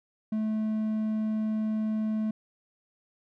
triangle tone, 216.9 Hz, A3, 25 cents flat, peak -24 dBFS, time 0.32-2.31 s, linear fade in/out 5 ms, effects none

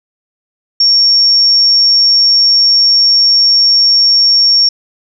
sine tone, 5510 Hz, F8, 24 cents flat, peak -5 dBFS, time 0.8-4.69 s, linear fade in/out 5 ms, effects none

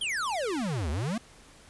square exponential two-way sweep, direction down then up, 3322 to 69.3 to 245.5 Hz, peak -29 dBFS, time 0.01-1.18 s, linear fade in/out 5 ms, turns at 0.9 s, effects pink hiss -54 dBFS RMS until 1.69 s + resampled to 24000 Hz

